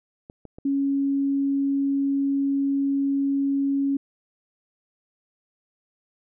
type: clicks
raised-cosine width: 2 ms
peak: -27 dBFS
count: 3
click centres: 0.299 / 0.453 / 0.585 s
type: tone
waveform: sine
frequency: 277 Hz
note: C#4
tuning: 1 cent flat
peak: -20 dBFS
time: 0.65-3.97 s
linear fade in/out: 5 ms
effects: none